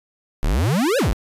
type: exponential two-way sweep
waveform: square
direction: up then down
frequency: 32.13 to 587.3 to 32.13 Hz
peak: -17 dBFS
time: 0.43-1.13 s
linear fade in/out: 0 ms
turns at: 0.98 s
effects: resampled to 32000 Hz